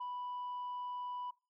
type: tone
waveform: sine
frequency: 987.8 Hz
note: B5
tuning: in tune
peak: -37 dBFS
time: 0-1.31 s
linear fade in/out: 10 ms
effects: noise-tail reverb RT60 0.3 s tail -22 dB re dry + tanh soft clip ceiling -37 dBFS